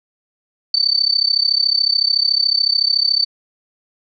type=tone with amplitude modulation; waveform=sine; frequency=4550 Hz; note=C#8; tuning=44 cents sharp; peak=-9 dBFS; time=0.74-3.25 s; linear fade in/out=2 ms; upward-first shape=sine; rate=33.8 Hz; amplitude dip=95%; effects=none